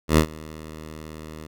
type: tone with ADSR envelope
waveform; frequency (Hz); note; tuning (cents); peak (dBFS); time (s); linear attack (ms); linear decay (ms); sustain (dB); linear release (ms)
10% pulse; 78.1; D#2; +7; -4; 0.08-1.47; 92; 89; -24; 11
effects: none